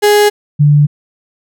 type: tone pair in turn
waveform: 35% pulse / sine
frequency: 415.3 / 146.83 Hz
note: G#4 / D3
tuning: 0 / 0 cents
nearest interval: octave + tritone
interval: 1800 cents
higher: first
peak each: -4 dBFS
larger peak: neither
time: 0.02-0.3 / 0.59-0.87 s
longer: neither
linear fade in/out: 20 ms
effects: none